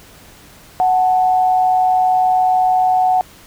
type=tone pair together; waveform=sine; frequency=740 / 880 Hz; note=F#5 / A5; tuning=0 / 0 cents; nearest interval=minor third; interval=300 cents; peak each=-11 / -22 dBFS; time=0.8-3.21 s; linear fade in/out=0 ms; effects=pink hiss -43 dBFS RMS until 3.46 s